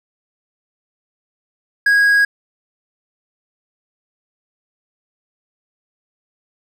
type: tone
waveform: triangle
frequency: 1647 Hz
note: G#6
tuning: 15 cents flat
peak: -8 dBFS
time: 1.86-2.25 s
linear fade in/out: 5 ms
effects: none